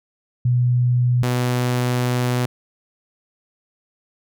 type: tone pair in turn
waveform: sine / sawtooth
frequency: 123.2 / 123.99 Hz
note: B2 / B2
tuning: -4 / +7 cents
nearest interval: unison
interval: 11 cents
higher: second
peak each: -14 dBFS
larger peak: neither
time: 0.45-1.23 / 1.23-2.46 s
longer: second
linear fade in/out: 5 ms
effects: none